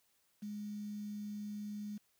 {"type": "tone with quantisation", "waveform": "sine", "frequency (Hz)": 207.7, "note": "G#3", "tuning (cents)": 0, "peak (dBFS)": -40, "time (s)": [0.42, 1.98], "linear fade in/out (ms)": 10, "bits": 10, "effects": ["white hiss -75 dBFS RMS until 2.19 s"]}